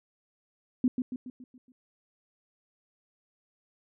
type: tone with echo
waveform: sine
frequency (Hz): 252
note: B3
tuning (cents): +35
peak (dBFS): -20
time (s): 0.84-0.88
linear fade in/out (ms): 2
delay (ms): 140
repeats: 6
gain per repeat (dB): -6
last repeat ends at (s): 1.72
effects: none